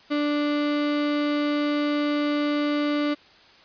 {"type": "tone", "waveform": "35% pulse", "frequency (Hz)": 293.7, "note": "D4", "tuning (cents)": 0, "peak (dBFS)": -20, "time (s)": [0.1, 3.15], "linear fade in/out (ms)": 20, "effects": ["white hiss -52 dBFS RMS until 3.64 s", "resampled to 11025 Hz"]}